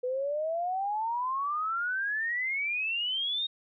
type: exponential sweep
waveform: sine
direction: up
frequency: 492.2 to 3748 Hz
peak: -28 dBFS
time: 0.03-3.47 s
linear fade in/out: 10 ms
effects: none